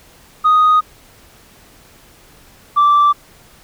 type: tone pair in turn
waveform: sine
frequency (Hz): 1244.5 / 1168.8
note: D#6 / D6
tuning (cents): 0 / -9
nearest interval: minor second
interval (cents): 109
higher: first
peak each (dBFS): -6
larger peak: neither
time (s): 0.44-0.81 / 2.76-3.13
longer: neither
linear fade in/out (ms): 20
effects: tanh soft clip ceiling -6 dBFS + pink hiss -46 dBFS RMS until 3.63 s